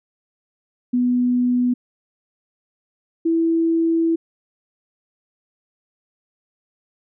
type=tone pair in turn; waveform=sine; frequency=246.9 / 329.6 Hz; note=B3 / E4; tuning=0 / 0 cents; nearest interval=perfect fourth; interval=500 cents; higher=second; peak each=-15 dBFS; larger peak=neither; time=0.93-1.74 / 3.25-4.16 s; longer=second; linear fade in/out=10 ms; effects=none